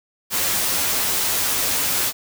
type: noise with comb filter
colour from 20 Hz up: white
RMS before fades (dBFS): -21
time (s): 0.3-2.13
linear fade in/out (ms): 50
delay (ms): 11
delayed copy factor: +0.55
effects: none